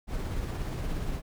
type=noise with tremolo; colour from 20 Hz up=brown; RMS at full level=-31 dBFS; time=0.07-1.22 s; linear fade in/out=50 ms; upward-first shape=triangle; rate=17 Hz; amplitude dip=30%; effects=none